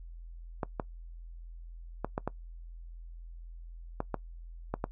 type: clicks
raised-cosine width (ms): 1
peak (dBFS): -17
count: 9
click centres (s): 0.632 / 0.798 / 2.046 / 2.179 / 2.276 / 4.004 / 4.143 / 4.74 / 4.841
effects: noise-tail reverb RT60 0.1 s tail -21 dB re dry + added 42 Hz sine -43 dBFS peak until 4.91 s